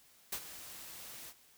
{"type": "noise with ADSR envelope", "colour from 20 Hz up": "white", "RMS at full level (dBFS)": -36, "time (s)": [0.32, 1.34], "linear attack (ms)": 8, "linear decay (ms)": 65, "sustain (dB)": -13, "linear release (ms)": 55, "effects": ["white hiss -64 dBFS RMS until 1.57 s"]}